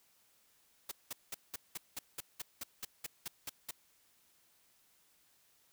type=noise bursts; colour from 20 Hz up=white; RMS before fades=-41 dBFS; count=14; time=0.89-3.71 s; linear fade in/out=5 ms; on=25 ms; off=190 ms; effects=white hiss -70 dBFS RMS until 5.72 s